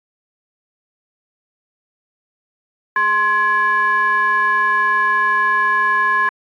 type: ring-modulated tone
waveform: triangle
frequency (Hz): 318.3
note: D#4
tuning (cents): +39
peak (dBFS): -8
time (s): 2.96-6.29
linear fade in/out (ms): 2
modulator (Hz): 1370
effects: AAC 48 kbps